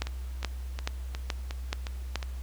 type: two click trains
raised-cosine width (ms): 0.2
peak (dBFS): -12 / -19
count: 6 / 7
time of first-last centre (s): 0.02-2.157 / 0.07-2.228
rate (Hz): 2.34 / 2.78
effects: added 63 Hz sine -34 dBFS peak until 2.42 s + pink hiss -54 dBFS RMS until 2.42 s